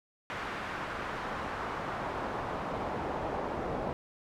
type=noise with band-pass filter sweep; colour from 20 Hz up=brown; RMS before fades=-36 dBFS; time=0.3-3.93 s; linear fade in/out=0 ms; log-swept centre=1600 to 680 Hz; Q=1.2; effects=none